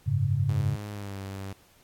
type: chord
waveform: sine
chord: F# suspended second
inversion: none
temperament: equal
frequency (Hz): 92.5 / 103.83 / 138.59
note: F#2 / G#2 / C#3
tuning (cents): 0 / 0 / 0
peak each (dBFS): -30 / -26 / -26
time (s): 0.06-0.76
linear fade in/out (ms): 20
type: tone with pitch glide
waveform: sawtooth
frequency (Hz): 103.83 to 97.44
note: G#2 to G2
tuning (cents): 0 to -10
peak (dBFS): -31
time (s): 0.49-1.53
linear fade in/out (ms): 5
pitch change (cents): -110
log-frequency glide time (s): 0.91-1.18
effects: pink hiss -60 dBFS RMS until 1.83 s + AAC 64 kbps